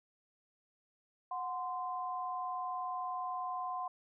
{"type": "tone pair together", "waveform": "sine", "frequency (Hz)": [733, 1036.6], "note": ["F#5", "C6"], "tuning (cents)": [-16, -16], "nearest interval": "tritone", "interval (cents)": 600, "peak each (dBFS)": [-39, -38], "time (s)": [1.31, 3.88], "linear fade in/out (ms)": 5, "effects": []}